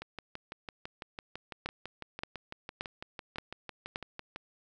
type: two click trains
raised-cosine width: 0.3 ms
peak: -24 / -18 dBFS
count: 27 / 5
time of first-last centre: 0.02-4.361 / 1.66-3.959 s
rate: 5.99 / 1.74 Hz
effects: none